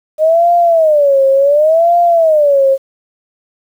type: tone with vibrato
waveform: sine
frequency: 612 Hz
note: D#5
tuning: 29 cents flat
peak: -6 dBFS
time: 0.18-2.78 s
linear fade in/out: 50 ms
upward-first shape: sine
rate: 0.69 Hz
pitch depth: 220 cents each way
effects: 7-bit